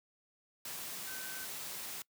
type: tone in noise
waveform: sine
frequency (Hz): 1531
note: G6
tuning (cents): -41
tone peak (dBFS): -47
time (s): 1.07-1.45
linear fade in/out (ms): 2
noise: white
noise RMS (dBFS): -43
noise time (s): 0.65-2.02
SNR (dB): -7
effects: noise-tail reverb RT60 0.1 s tail -23 dB re dry + high-pass 100 Hz 12 dB/octave